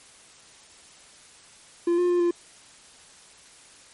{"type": "tone with pitch steps", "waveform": "triangle", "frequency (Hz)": [344.3, 354.8, 352.1, 346.5], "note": ["F4", "F4", "F4", "F4"], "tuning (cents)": [-25, 27, 14, -14], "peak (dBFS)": -17, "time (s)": [1.87, 2.31], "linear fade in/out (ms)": 5, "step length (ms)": 110, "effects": ["white hiss -51 dBFS RMS until 3.93 s", "MP3 48 kbps"]}